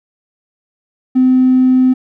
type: tone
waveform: triangle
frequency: 256.7 Hz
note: C4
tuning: 33 cents flat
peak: -3 dBFS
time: 1.15-1.94 s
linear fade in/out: 20 ms
effects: tanh soft clip ceiling -4 dBFS